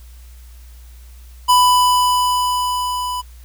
square tone with level ramp, 994 Hz, B5, 11 cents sharp, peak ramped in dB -9 to -22 dBFS, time 1.48-3.22 s, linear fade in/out 20 ms, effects added 60 Hz sine -37 dBFS peak until 3.44 s + white hiss -51 dBFS RMS until 3.44 s

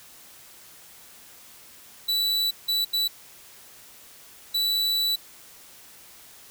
45% pulse tone bursts at uneven times, 3951 Hz, B7, in tune, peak -22 dBFS, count 4, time 2.08-2.51 / 2.68-2.85 / 2.93-3.08 / 4.54-5.16 s, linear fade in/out 10 ms, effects white hiss -49 dBFS RMS until 6.5 s

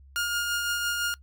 sawtooth tone with tremolo, 1418 Hz, F6, 26 cents sharp, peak -21 dBFS, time 0.16-1.14 s, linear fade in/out 0 ms, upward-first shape triangle, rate 5.9 Hz, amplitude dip 35%, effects noise-tail reverb RT60 0.1 s tail -22 dB re dry + added 68 Hz sine -49 dBFS peak until 1.22 s

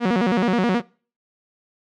sawtooth tone with vibrato, 210 Hz, G#3, 19 cents sharp, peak -13 dBFS, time 0-0.82 s, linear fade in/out 50 ms, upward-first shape square, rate 9.4 Hz, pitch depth 220 cents each way, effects noise-tail reverb RT60 0.4 s tail -23 dB re dry + low-pass 3000 Hz 12 dB/octave

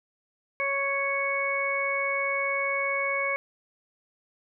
harmonic tone, 554.4 Hz, C#5, in tune, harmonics 1 / 2 / 3 / 4, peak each -31 / -32 / -37 / -27 dBFS, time 0.6-3.36 s, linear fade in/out 0 ms, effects none

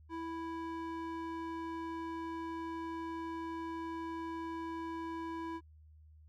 square tone with band-pass filter, 329.6 Hz, E4, in tune, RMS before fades -41 dBFS, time 0.09-5.61 s, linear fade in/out 50 ms, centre 750 Hz, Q 1.4, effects added 77 Hz sine -56 dBFS peak until 6.28 s

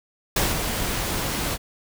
pink noise with ADSR envelope, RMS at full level -20 dBFS, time 0.36-1.58 s, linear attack 4 ms, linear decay 190 ms, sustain -6 dB, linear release 42 ms, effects none

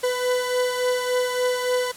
40% pulse beating tone pair, 498.2 / 501.7 Hz, B4 / B4, +15 / +27 cents, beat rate 3.5 Hz, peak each -21 / -27 dBFS, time 0.03-1.92 s, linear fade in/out 10 ms, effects white hiss -42 dBFS RMS until 1.96 s + low-pass 12000 Hz 12 dB/octave

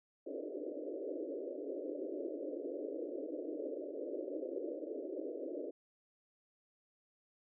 pink band-pass noise, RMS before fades -42 dBFS, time 0.26-5.71 s, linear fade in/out 10 ms, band 280 to 600 Hz, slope 96 dB/octave, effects none

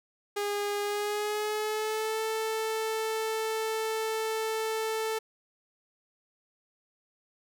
sawtooth tone with pitch glide, 409.4 to 441.3 Hz, G#4 to A4, -25 to +5 cents, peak -25 dBFS, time 0.36-5.19 s, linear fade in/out 10 ms, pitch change +130 cents, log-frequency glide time 0.82-2.21 s, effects none

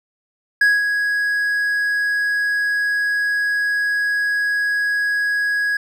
triangle tone with ADSR envelope, 1661.2 Hz, G#6, in tune, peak -8 dBFS, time 0.61-5.77 s, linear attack 5 ms, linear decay 200 ms, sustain -7 dB, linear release 4 ms, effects none

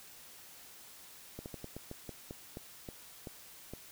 slowing click train, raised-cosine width 2 ms, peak -29 dBFS, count 12, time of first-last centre 1.39-3.736 s, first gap 69 ms, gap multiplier 1.21, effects white hiss -54 dBFS RMS until 3.91 s

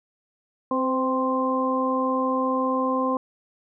harmonic tone with a mistuned harmonic, 261.6 Hz, C4, in tune, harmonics 1 / 2 / 3 / 4, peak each -25 / -26 / -34 / -25 dBFS, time 0.71-3.17 s, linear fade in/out 2 ms, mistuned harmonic 2, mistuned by -23 cents, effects none

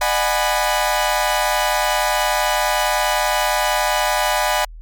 sawtooth chord, G# minor seventh, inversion second, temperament equal with one note detuned, 606.6 / 740 / 830.6 / 987.8 Hz, D#5 / F#5 / G#5 / B5, -44 / 0 / 0 / 0 cents, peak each -18 dBFS, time 0.01-4.65 s, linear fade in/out 5 ms, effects added 40 Hz sine -33 dBFS peak until 4.81 s + MP3 96 kbps

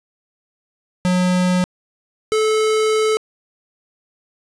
square tone pair in turn, 181.5 / 434.4 Hz, F#3 / A4, -33 / -22 cents, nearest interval octave + minor third, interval 1511 cents, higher second, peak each -15 dBFS, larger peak neither, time 1.05-1.64 / 2.32-3.17 s, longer second, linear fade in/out 0 ms, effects resampled to 22050 Hz + 7-bit

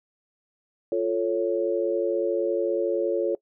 sine chord, F augmented, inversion none, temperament equal, 349.2 / 440 / 554.4 Hz, F4 / A4 / C#5, 0 / 0 / 0 cents, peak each -26 dBFS, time 0.92-3.35 s, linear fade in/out 2 ms, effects noise-tail reverb RT60 0.1 s tail -21 dB re dry

